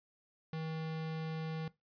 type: tone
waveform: square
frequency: 159.6 Hz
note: D#3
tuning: 44 cents sharp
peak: -38 dBFS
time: 0.53-1.68 s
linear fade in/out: 2 ms
effects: noise-tail reverb RT60 0.2 s tail -19 dB re dry + resampled to 11025 Hz